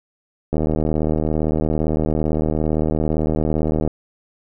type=click train; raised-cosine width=2 ms; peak=-7 dBFS; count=261; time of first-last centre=0.53-3.876 s; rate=77.7 Hz; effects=none